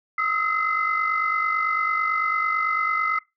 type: tone cluster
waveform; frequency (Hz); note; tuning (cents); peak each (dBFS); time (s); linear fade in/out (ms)
sine; 1259 / 1308 / 2055; D#6 / E6 / C7; +20 / -14 / -32; -24 / -25 / -24; 0.18-3.19; 5
effects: noise-tail reverb RT60 0.2 s tail -20 dB re dry + tanh soft clip ceiling -12 dBFS